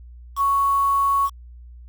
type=tone with quantisation; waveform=sine; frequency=1111 Hz; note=C#6; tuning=4 cents sharp; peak=-16 dBFS; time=0.36-1.3 s; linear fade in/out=50 ms; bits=6; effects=added 60 Hz sine -39 dBFS peak until 1.88 s